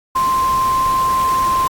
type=tone in noise; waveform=sine; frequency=1046.5 Hz; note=C6; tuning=in tune; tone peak=-13 dBFS; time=0.15-1.68 s; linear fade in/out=10 ms; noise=pink; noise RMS=-28 dBFS; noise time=0.15-1.68 s; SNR=+12 dB; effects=AAC 64 kbps